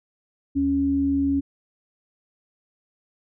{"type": "tone pair together", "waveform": "sine", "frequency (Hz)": [76.54, 277.2], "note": ["D#2", "C#4"], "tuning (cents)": [-28, 0], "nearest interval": "octave + minor seventh", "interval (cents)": 2228, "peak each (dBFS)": [-30, -19], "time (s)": [0.55, 1.41], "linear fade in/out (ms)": 20, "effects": []}